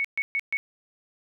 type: tone bursts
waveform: sine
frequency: 2217 Hz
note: C#7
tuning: in tune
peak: -23 dBFS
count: 4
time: 0-0.57 s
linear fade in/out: 0 ms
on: 45 ms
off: 130 ms
effects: none